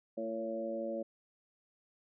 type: harmonic tone with a mistuned harmonic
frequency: 112.4 Hz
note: A2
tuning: 37 cents sharp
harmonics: 2 / 3 / 4 / 5 / 6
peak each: -42 / -42 / -47 / -37 / -49 dBFS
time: 0.17-1.03 s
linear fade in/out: 10 ms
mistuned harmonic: 4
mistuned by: +23 cents
effects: none